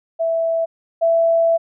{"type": "tone pair in turn", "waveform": "sine", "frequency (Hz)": [659.3, 664.3], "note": ["E5", "E5"], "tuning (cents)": [0, 13], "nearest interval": "unison", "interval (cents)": 13, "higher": "second", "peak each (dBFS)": [-16, -12], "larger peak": "second", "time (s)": [[0.19, 0.66], [1.01, 1.58]], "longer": "second", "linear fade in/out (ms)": 20, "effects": []}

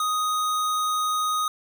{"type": "tone", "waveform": "square", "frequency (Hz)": 1247, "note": "D#6", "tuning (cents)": 3, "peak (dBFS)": -23, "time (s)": [0, 1.48], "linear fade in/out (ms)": 2, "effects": []}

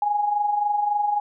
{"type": "tone with amplitude modulation", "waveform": "sine", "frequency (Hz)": 828, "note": "G#5", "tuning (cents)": -5, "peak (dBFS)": -17, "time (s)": [0.02, 1.2], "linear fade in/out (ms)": 2, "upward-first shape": "sine", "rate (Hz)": 23.6, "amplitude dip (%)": 55, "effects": []}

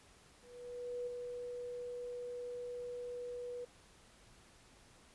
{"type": "tone with ADSR envelope", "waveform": "sine", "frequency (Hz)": 488.5, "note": "B4", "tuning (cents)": -19, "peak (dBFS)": -37, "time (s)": [0.41, 3.65], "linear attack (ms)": 660, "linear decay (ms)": 10, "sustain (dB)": -4, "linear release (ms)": 8, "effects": ["pink hiss -63 dBFS RMS until 5.14 s", "resampled to 24000 Hz"]}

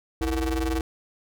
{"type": "ring-modulated tone", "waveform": "35% pulse", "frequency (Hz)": 134.2, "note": "C3", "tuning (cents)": 44, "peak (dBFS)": -19, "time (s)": [0.21, 0.81], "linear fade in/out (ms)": 2, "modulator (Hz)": 191, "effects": []}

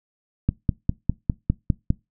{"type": "click train", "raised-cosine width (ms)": 5, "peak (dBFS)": -6, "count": 8, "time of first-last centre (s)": [0.49, 1.904], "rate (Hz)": 4.95, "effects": ["noise-tail reverb RT60 0.2 s tail -22 dB re dry"]}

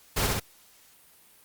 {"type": "noise with echo", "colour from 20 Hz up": "pink", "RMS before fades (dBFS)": -26, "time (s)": [0.16, 0.27], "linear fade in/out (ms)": 10, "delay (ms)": 65, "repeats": 2, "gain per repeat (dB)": -2, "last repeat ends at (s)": 0.4, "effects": ["white hiss -57 dBFS RMS until 1.44 s", "Opus 48 kbps"]}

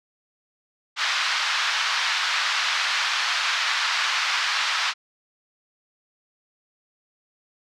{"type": "band-pass noise", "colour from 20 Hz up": "pink", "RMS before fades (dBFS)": -24, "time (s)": [0.96, 4.94], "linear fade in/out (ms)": 50, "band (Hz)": [1100, 5100], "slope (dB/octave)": 24, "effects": []}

